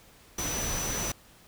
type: tone in noise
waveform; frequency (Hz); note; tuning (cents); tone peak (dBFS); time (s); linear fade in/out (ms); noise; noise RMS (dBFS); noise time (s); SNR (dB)
sine; 5960; F#8; +12; -33; 0.38-1.12; 5; pink; -33; 0.38-1.12; -3
effects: pink hiss -56 dBFS RMS until 1.47 s